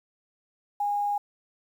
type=tone with quantisation; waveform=sine; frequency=819 Hz; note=G#5; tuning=24 cents flat; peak=-24 dBFS; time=0.8-1.18 s; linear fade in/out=5 ms; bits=9; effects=none

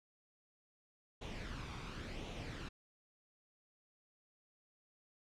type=noise with flanger; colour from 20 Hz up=pink; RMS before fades=-45 dBFS; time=1.21-2.69 s; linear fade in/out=10 ms; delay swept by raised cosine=0.3 to 0.87 ms; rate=0.93 Hz; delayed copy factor=+0.5; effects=low-pass 4000 Hz 12 dB/octave

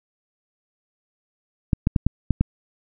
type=clicks; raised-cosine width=5 ms; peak=-5 dBFS; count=6; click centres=1.732 / 1.871 / 1.962 / 2.066 / 2.307 / 2.41 s; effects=none

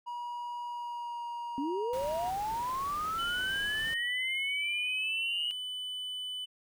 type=tone with pitch glide; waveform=triangle; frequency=961 to 948.3 Hz; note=B5 to A#5; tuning=-48 to +29 cents; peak=-34 dBFS; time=0.06-2.31 s; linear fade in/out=20 ms; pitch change=-23 cents; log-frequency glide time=0.64-1.24 s
type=linear sweep; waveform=sine; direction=up; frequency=262.1 to 2911 Hz; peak=-31 dBFS; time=1.58-5.51 s; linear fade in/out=0 ms
type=noise; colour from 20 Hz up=pink; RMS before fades=-46 dBFS; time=1.93-3.94 s; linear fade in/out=2 ms
type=tone; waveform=triangle; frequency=3000 Hz; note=F#7; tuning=23 cents sharp; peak=-34 dBFS; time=3.18-6.46 s; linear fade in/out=20 ms
effects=none

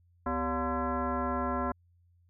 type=tone with frequency modulation; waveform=sine; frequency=390 Hz; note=G4; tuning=9 cents flat; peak=-28 dBFS; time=0.26-1.72 s; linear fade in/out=5 ms; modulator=320 Hz; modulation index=3; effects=added 87 Hz sine -62 dBFS peak until 2.29 s

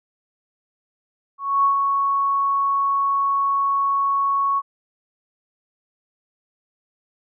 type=tone with ADSR envelope; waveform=sine; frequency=1108.7 Hz; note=C#6; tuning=in tune; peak=-13 dBFS; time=1.38-4.62 s; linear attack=260 ms; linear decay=110 ms; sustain=-4 dB; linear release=42 ms; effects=none

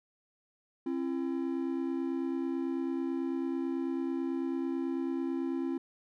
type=tone pair together; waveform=triangle; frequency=268.3 / 337.4 Hz; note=C4 / E4; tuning=+44 / +40 cents; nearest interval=major third; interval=396 cents; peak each=-31 / -32 dBFS; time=0.86-5.78 s; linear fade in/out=5 ms; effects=none

